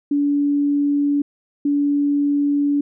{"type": "tone pair in turn", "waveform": "sine", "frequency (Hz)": [287.1, 287.1], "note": ["D4", "D4"], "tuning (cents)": [-39, -39], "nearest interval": "unison", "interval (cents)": 0, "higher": "neither", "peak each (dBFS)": -15, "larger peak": "neither", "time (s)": [[0.11, 1.22], [1.65, 2.81]], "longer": "second", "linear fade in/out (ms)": 5, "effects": []}